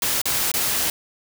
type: noise with dropouts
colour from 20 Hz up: white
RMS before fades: -22 dBFS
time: 0.02-0.9 s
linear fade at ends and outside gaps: 2 ms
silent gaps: 0.216-0.255 / 0.517-0.539 s
effects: none